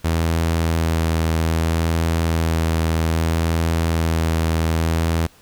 sawtooth tone with vibrato, 81.8 Hz, E2, 13 cents flat, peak -13 dBFS, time 0.04-5.27 s, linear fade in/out 10 ms, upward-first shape sine, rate 0.62 Hz, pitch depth 14 cents each way, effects pink hiss -51 dBFS RMS until 5.41 s

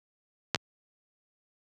clicks, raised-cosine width 0.2 ms, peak -7 / -12 dBFS, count 2, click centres 0.547 / 0.559 s, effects high-pass 80 Hz 12 dB/octave

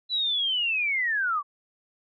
sine linear sweep, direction down, 4003 to 1108.7 Hz, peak -23 dBFS, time 0.09-1.43 s, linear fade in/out 50 ms, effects none

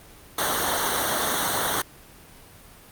pink noise with comb filter, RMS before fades -24 dBFS, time 0.38-1.82 s, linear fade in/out 5 ms, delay 0.4 ms, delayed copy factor -1, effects pink hiss -48 dBFS RMS until 2.91 s + Opus 32 kbps

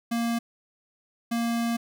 square tone pair in turn, 233.1 / 233.1 Hz, A#3 / A#3, 0 / 0 cents, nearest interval unison, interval 0 cents, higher neither, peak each -25 dBFS, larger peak neither, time 0.11-0.39 / 1.31-1.77 s, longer second, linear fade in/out 10 ms, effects none

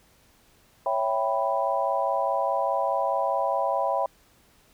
sine chord, C# half-diminished seventh, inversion none, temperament equal, 554.4 / 659.3 / 784 / 987.8 Hz, C#5 / E5 / G5 / B5, 0 / 0 / 0 / 0 cents, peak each -28 dBFS, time 0.86-4.06 s, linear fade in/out 2 ms, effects pink hiss -60 dBFS RMS until 4.73 s

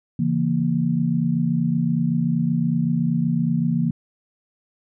sine chord, A# diminished, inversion first, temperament just, 139.85 / 167.82 / 233.1 Hz, C#3 / E3 / A#3, +16 / +31 / 0 cents, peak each -25 / -21 / -22 dBFS, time 0.19-3.91 s, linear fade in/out 5 ms, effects none

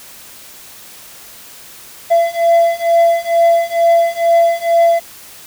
triangle beating tone pair, 675 / 677.2 Hz, E5 / E5, +41 / +46 cents, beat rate 2.2 Hz, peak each -11 / -10 dBFS, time 2.1-5 s, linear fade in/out 20 ms, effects white hiss -37 dBFS RMS until 5.46 s

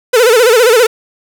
45% pulse tone with vibrato, 470.3 Hz, A#4, 15 cents sharp, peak -5 dBFS, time 0.13-0.87 s, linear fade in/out 10 ms, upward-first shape sine, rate 15 Hz, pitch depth 150 cents each way, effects none

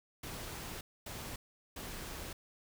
pink noise bursts at uneven times, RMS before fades -44 dBFS, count 3, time 0.23-0.81 / 1.06-1.36 / 1.76-2.33 s, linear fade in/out 5 ms, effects none

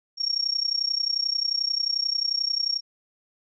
sine tone with amplitude modulation, 5540 Hz, F8, 15 cents flat, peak -19 dBFS, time 0.17-2.81 s, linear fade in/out 50 ms, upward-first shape sine, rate 31.3 Hz, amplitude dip 90%, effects none

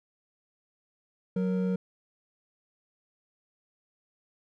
triangle tone pair together, 185.01 / 466.2 Hz, F#3 / A#4, 0 / 0 cents, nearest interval octave + major third, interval 1600 cents, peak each -24 / -31 dBFS, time 1.36-1.76 s, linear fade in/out 5 ms, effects none

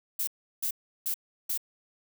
violet noise bursts, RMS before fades -30 dBFS, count 4, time 0.19-1.576 s, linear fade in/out 5 ms, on 84 ms, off 350 ms, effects none

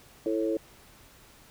sine tone cluster, 330.6 / 440 / 548 Hz, E4 / A4 / C#5, +5 / 0 / -20 cents, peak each -28 / -30 / -32 dBFS, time 0.26-0.57 s, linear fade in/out 2 ms, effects pink hiss -55 dBFS RMS until 1.5 s

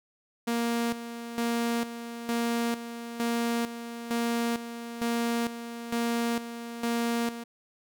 sawtooth tone with tremolo, 234.2 Hz, A#3, 8 cents sharp, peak -22 dBFS, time 0.47-7.44 s, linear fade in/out 10 ms, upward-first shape square, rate 1.1 Hz, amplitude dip 70%, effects none

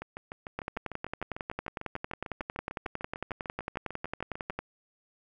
two click trains, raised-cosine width 0.5 ms, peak -23 / -18 dBFS, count 31 / 45, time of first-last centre 0.02-4.504 / 0.59-4.59 s, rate 6.69 / 11 Hz, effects none

